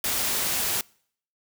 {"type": "noise", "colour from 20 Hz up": "white", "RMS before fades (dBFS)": -26, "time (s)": [0.04, 0.81], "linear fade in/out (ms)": 2, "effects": ["noise-tail reverb RT60 0.6 s tail -26 dB re dry"]}